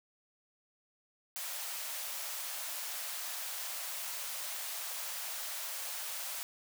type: high-pass noise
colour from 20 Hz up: white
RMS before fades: -40 dBFS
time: 1.36-6.43 s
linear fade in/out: 0 ms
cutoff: 540 Hz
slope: 48 dB/octave
effects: none